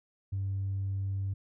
triangle tone with tanh clipping, 97.5 Hz, G2, 9 cents flat, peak -30 dBFS, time 0.32-1.34 s, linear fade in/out 10 ms, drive 5 dB, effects none

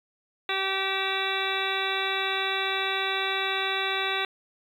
harmonic tone, 385.6 Hz, G4, 28 cents flat, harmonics 1 / 2 / 3 / 4 / 5 / 6 / 7 / 9 / 10, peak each -34 / -34 / -34 / -34 / -34 / -34 / -34 / -34 / -34 dBFS, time 0.49-4.25 s, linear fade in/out 2 ms, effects 9-bit

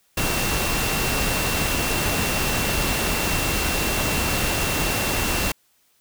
sine tone in noise, 2716 Hz, F7, 49 cents flat, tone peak -30 dBFS, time 0.17-5.52 s, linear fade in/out 5 ms, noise pink, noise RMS -23 dBFS, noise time 0.17-5.52 s, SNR -10 dB, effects white hiss -63 dBFS RMS until 6 s

